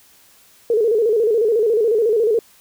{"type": "tone with vibrato", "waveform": "sine", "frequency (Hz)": 444.3, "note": "A4", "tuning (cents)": 17, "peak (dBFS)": -13, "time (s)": [0.7, 2.39], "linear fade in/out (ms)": 2, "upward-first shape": "square", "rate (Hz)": 14, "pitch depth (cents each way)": 91, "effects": ["white hiss -51 dBFS RMS until 2.6 s"]}